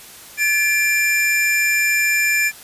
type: tone pair together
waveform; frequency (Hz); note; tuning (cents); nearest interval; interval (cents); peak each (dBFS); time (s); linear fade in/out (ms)
square; 1729 / 2371; A6 / D7; -31 / +16; perfect fourth; 547; -21 / -17; 0.37-2.52; 50
effects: white hiss -40 dBFS RMS until 2.63 s + resampled to 32000 Hz